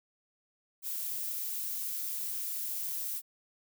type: noise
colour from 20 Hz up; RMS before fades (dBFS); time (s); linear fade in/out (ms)
violet; -36; 0.82-3.22; 50
effects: none